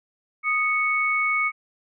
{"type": "tone pair together", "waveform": "sine", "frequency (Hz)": [1243.1, 2215], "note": ["D#6", "C#7"], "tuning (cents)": [-2, -2], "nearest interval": "minor seventh", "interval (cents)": 1000, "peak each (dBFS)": [-25, -21], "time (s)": [0.43, 1.52], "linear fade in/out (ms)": 50, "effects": []}